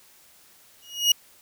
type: tone with exponential growth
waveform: 30% pulse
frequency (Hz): 2885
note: F#7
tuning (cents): -44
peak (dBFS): -10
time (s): 0.82-1.12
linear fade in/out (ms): 5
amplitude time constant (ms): 64
effects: white hiss -55 dBFS RMS until 1.41 s